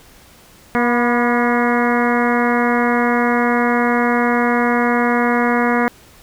harmonic tone with a mistuned harmonic, 240 Hz, B3, 49 cents flat, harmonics 1 / 2 / 3 / 4 / 5 / 6 / 7 / 8 / 9, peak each -17 / -20 / -22 / -23 / -24 / -25 / -25 / -26 / -27 dBFS, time 0.75-5.88 s, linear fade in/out 0 ms, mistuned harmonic 4, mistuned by +37 cents, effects pink hiss -46 dBFS RMS until 6.22 s

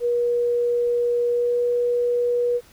sine tone with pitch glide, 480 to 483.6 Hz, B4 to B4, -49 to -36 cents, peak -18 dBFS, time 0-2.61 s, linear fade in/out 50 ms, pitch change +13 cents, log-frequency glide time 1.29-1.58 s, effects pink hiss -52 dBFS RMS until 2.72 s

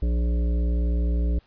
harmonic tone with a mistuned harmonic, 58.8 Hz, A#1, 16 cents sharp, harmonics 1 / 3 / 5 / 7 / 9 / 10, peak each -20 / -33 / -36 / -40 / -44 / -46 dBFS, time 0.02-1.39 s, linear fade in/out 5 ms, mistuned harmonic 7, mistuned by +18 cents, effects pink hiss -61 dBFS RMS until 1.46 s + resampled to 11025 Hz

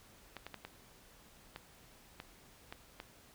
clicks, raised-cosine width 0.3 ms, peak -28 dBFS, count 8, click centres 0.367 / 0.466 / 0.543 / 0.65 / 1.561 / 2.201 / 2.725 / 3.001 s, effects pink hiss -61 dBFS RMS until 3.34 s

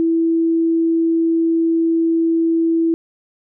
sine tone, 329.6 Hz, E4, in tune, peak -13 dBFS, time 0-2.94 s, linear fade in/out 0 ms, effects none

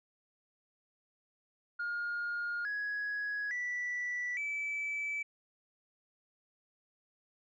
sine tone with pitch steps, 1421 / 1670.5 / 1963.7 / 2308 Hz, F6 / G#6 / B6 / D7, +30 / +10 / -10 / -31 cents, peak -32 dBFS, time 1.79-5.23 s, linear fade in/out 10 ms, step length 860 ms, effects tanh soft clip ceiling -31 dBFS

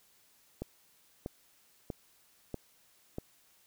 click train, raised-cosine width 2 ms, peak -23 dBFS, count 5, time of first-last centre 0.62-3.184 s, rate 1.56 Hz, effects white hiss -66 dBFS RMS until 3.66 s

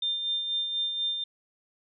sine tone with tremolo, 3600 Hz, A7, 39 cents sharp, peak -25 dBFS, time 0.02-1.24 s, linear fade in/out 5 ms, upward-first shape sine, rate 4.1 Hz, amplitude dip 45%, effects none

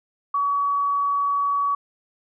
sine tone, 1133 Hz, C#6, 37 cents sharp, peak -19 dBFS, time 0.34-1.75 s, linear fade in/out 5 ms, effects none

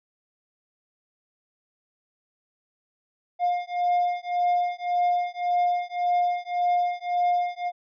triangle beating tone pair, 708 / 709.8 Hz, F5 / F5, +23 / +28 cents, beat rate 1.8 Hz, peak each -23 dBFS, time 3.39-7.72 s, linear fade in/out 50 ms, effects resampled to 11025 Hz

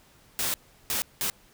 white noise bursts at uneven times, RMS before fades -28 dBFS, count 3, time 0.39-0.54 / 0.9-1.02 / 1.21-1.3 s, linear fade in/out 0 ms, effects pink hiss -58 dBFS RMS until 1.53 s

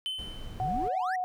triangle tone with exponential decay, 3056 Hz, G7, 45 cents flat, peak -27 dBFS, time 0.06-0.75 s, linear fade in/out 0 ms, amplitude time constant 150 ms
brown noise, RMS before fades -40 dBFS, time 0.18-0.89 s, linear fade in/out 10 ms
sine tone with vibrato, 740 Hz, F#5, in tune, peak -28 dBFS, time 0.6-1.24 s, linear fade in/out 0 ms, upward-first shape triangle, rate 6.2 Hz, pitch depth 31 cents each way
triangle exponential sweep, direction up, 105.8 to 1994 Hz, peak -31 dBFS, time 0.6-1.16 s, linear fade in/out 5 ms
effects none

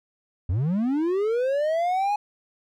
triangle linear sweep, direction up, 77.2 to 841 Hz, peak -19 dBFS, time 0.49-2.16 s, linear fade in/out 5 ms, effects none

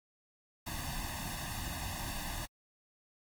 pink noise with comb filter, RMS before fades -39 dBFS, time 0.66-2.46 s, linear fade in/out 10 ms, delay 1.1 ms, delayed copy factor +1, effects AAC 64 kbps

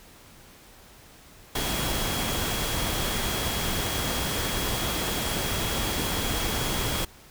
sine tone in noise, 3299 Hz, G#7, 12 cents flat, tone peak -36 dBFS, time 1.55-7.05 s, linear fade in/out 5 ms, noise pink, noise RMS -28 dBFS, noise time 1.55-7.05 s, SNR -11 dB, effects pink hiss -51 dBFS RMS until 7.3 s

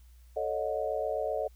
sine chord, D# half-diminished seventh, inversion second, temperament equal with one note detuned, 440 / 554.4 / 622.3 / 729.8 Hz, A4 / C#5 / D#5 / F#5, 0 / 0 / 0 / -24 cents, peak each -35 / -34 / -33 / -37 dBFS, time 0.36-1.48 s, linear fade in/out 10 ms, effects added 60 Hz sine -52 dBFS peak until 1.55 s + white hiss -68 dBFS RMS until 1.55 s

